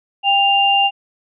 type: tone pair together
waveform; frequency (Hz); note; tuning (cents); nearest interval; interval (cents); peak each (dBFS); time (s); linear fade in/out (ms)
sine; 794.5 / 2794; G5 / F7; +23 / 0; octave + minor seventh; 2177; -14; 0.23-0.91; 50
effects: none